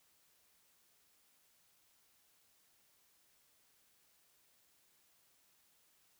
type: silence
effects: white hiss -72 dBFS RMS until 6.19 s